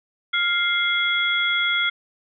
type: tone cluster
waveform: sine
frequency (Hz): 1399 / 2106 / 3346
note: F6 / C7 / G#7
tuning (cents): +3 / +11 / +12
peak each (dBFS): -23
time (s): 0.33-1.9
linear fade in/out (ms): 10
effects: none